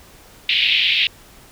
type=band-pass noise; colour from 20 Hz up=pink; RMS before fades=-17 dBFS; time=0.49-1.07 s; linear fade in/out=2 ms; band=2300 to 3800 Hz; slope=48 dB/octave; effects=pink hiss -46 dBFS RMS until 1.51 s